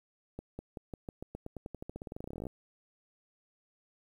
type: accelerating click train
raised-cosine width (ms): 2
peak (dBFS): -27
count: 30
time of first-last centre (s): 0.39-2.468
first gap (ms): 200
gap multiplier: 0.91
effects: 10-bit